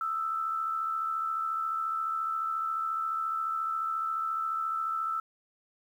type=tone pair together; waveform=sine; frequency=1249 / 1323.3 Hz; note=D#6 / E6; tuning=+6 / +6 cents; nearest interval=minor second; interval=100 cents; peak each=-39 / -29 dBFS; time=0.01-5.2 s; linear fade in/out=2 ms; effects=10-bit